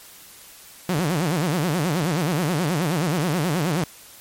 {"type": "tone with vibrato", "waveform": "sawtooth", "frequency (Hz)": 163.5, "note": "E3", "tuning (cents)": -14, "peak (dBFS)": -16, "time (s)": [0.89, 3.84], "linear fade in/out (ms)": 2, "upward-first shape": "sine", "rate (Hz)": 9.4, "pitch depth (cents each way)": 240, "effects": ["white hiss -45 dBFS RMS until 4.2 s", "MP3 64 kbps"]}